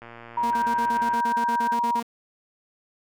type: click train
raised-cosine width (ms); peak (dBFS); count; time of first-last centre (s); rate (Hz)
0.5; -27; 134; 0.02-1.157; 117
type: tone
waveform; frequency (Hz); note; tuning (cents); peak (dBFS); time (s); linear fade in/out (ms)
sine; 951; A#5; +34; -21; 0.37-2; 5
type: tone bursts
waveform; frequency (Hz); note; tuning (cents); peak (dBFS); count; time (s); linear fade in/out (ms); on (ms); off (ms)
sawtooth; 233.1; A#3; 0; -26; 14; 0.43-2.028; 5; 77; 40
type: tone with tremolo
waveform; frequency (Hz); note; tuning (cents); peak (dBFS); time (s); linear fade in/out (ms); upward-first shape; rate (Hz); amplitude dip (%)
sine; 1568; G6; 0; -31; 0.53-1.74; 0; sine; 17; 45
effects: none